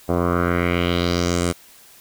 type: tone with low-pass filter sweep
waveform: 10% pulse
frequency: 87.31 Hz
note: F2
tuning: in tune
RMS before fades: -20 dBFS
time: 0.08-1.53 s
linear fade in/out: 20 ms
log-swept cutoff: 800 to 9600 Hz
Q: 2.7
effects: white hiss -48 dBFS RMS until 2 s